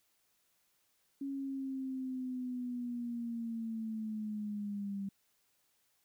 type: linear sweep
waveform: sine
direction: down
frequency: 277.2 to 196 Hz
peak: -36 dBFS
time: 1.21-5.09 s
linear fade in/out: 5 ms
effects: white hiss -75 dBFS RMS until 6.04 s